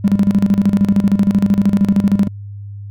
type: tone with tremolo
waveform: triangle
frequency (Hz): 199.5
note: G3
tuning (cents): +31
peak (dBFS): -4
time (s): 0.04-2.28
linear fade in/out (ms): 10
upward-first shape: square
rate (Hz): 13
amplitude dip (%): 80
effects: tanh soft clip ceiling -5 dBFS + added 101 Hz sine -27 dBFS peak until 2.9 s